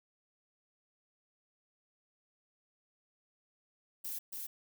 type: noise with echo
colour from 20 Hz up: violet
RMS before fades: -40 dBFS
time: 4.04-4.19 s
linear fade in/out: 10 ms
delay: 280 ms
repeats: 1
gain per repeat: -2 dB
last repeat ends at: 4.47 s
effects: none